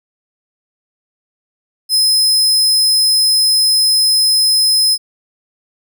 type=tone; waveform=sawtooth; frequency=5100 Hz; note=D#8; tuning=42 cents sharp; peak=-7 dBFS; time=1.89-4.98 s; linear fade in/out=50 ms; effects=none